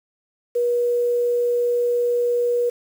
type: tone with quantisation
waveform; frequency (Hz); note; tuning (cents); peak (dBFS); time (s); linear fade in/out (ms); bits
sine; 481.4; B4; -44; -17; 0.55-2.7; 10; 7
effects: none